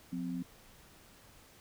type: tone pair together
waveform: sine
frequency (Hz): 178 / 258.2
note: F3 / C4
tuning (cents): +33 / -23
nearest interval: tritone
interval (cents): 644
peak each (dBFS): -38 / -37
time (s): 0.12-0.43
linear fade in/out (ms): 10
effects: pink hiss -59 dBFS RMS until 1.6 s